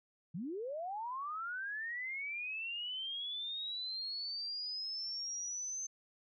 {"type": "linear sweep", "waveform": "sine", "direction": "up", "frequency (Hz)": [146.4, 6272], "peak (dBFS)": -38, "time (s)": [0.34, 5.87], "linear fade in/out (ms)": 10, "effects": []}